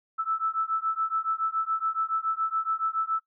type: beating tone pair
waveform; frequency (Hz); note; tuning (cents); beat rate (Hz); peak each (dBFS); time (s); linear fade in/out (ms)
sine; 1312 / 1319.1; E6 / E6; -9 / +1; 7.1; -28; 0.18-3.2; 20
effects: noise-tail reverb RT60 0.1 s tail -19 dB re dry